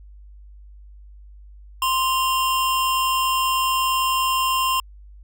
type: tone pair together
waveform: square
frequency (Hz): 1043.5 / 2794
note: C6 / F7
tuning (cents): -5 / 0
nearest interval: octave + perfect fourth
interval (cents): 1705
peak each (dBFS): -20 / -26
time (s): 1.82-4.8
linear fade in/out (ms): 2
effects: added 50 Hz sine -41 dBFS peak until 5.23 s